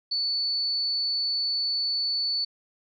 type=tone; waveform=sine; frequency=4470 Hz; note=C#8; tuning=14 cents sharp; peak=-24 dBFS; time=0.11-2.45 s; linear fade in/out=10 ms; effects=none